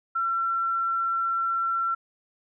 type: tone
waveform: sine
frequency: 1354 Hz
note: E6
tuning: 46 cents sharp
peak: -23 dBFS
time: 0.15-1.95 s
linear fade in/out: 10 ms
effects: none